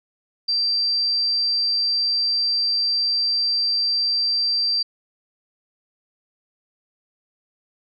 sine tone, 4699 Hz, D8, in tune, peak -18 dBFS, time 0.48-4.83 s, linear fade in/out 10 ms, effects none

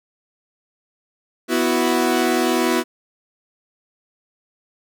sawtooth chord, B suspended fourth, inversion none, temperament equal, 246.9 / 329.6 / 370 Hz, B3 / E4 / F#4, 0 / 0 / 0 cents, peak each -17 dBFS, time 1.48-2.84 s, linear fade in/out 50 ms, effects none

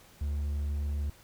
triangle tone, 72.6 Hz, D2, 19 cents flat, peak -27 dBFS, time 0.21-1.1 s, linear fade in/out 5 ms, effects pink hiss -57 dBFS RMS until 1.23 s

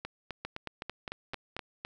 two click trains, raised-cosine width 0.3 ms, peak -20 / -21 dBFS, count 6 / 8, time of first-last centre 0.45-1.566 / 0.05-1.849 s, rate 4.48 / 3.89 Hz, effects none

